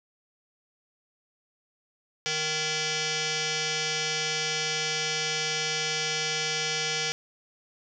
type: tone with frequency modulation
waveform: sine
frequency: 1396.9 Hz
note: F6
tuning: in tune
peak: -26 dBFS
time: 2.26-7.12 s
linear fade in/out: 0 ms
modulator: 621 Hz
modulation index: 7.8
effects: none